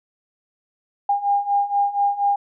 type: beating tone pair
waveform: sine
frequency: 805 / 809.2 Hz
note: G5 / G#5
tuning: +46 / -45 cents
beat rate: 4.2 Hz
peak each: -22 / -19 dBFS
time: 1.09-2.36 s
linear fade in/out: 5 ms
effects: none